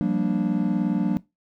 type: chord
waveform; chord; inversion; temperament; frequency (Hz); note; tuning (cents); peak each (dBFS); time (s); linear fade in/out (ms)
triangle; G minor seventh; third; equal with one note detuned; 176.13 / 196 / 233.1 / 293.7; F3 / G3 / Bb3 / D4; +15 / 0 / 0 / 0; -24; 0.01-1.17; 0
effects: noise-tail reverb RT60 0.2 s tail -19 dB re dry